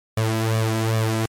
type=tone with flanger; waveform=sawtooth; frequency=111.4 Hz; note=A2; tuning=22 cents sharp; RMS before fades=-21 dBFS; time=0.17-1.26 s; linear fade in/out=5 ms; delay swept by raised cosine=1.7 to 3.1 ms; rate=2.5 Hz; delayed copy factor=+0.8; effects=MP3 64 kbps